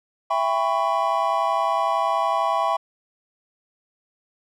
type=chord; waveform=triangle; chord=C# half-diminished seventh; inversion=first; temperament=just; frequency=665.2 / 798.3 / 997.9 / 1108.7 Hz; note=E5 / G5 / B5 / C#6; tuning=+16 / +31 / +18 / 0 cents; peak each=-23 dBFS; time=0.3-2.77 s; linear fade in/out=10 ms; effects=none